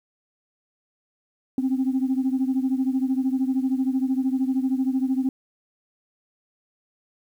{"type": "beating tone pair", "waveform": "sine", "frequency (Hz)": [258.7, 271.7], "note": ["C4", "C#4"], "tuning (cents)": [-19, -35], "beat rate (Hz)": 13, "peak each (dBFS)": [-21, -24], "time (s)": [1.58, 5.29], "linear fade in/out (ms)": 2, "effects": ["tanh soft clip ceiling -15 dBFS", "9-bit"]}